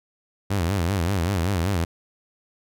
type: tone with vibrato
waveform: sawtooth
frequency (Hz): 91.3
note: F#2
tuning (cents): -23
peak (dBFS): -17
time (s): 0.5-1.85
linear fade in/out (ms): 10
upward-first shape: sine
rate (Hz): 5.2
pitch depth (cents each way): 190
effects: none